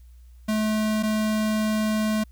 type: tone pair in turn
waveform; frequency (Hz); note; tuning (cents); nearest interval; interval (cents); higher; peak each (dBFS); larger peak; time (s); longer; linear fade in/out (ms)
square; 215.7 / 215.7; A3 / A3; -34 / -34; unison; 0; neither; -22; neither; 0.48-1.03 / 1.03-2.24; second; 10
effects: added 60 Hz sine -45 dBFS peak until 2.31 s + white hiss -67 dBFS RMS until 2.31 s